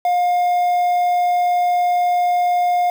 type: tone with quantisation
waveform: triangle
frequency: 711 Hz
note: F5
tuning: 31 cents sharp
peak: -12 dBFS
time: 0.05-2.9 s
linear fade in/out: 2 ms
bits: 6
effects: none